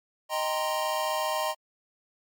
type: chord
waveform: square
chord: C minor seventh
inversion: first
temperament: equal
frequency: 622.3 / 784 / 932.3 / 1046.5 Hz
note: Eb5 / G5 / Bb5 / C6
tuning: 0 / 0 / 0 / 0 cents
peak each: -31 / -35 / -33 / -33 dBFS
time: 0.29-1.55 s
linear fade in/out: 50 ms
effects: MP3 96 kbps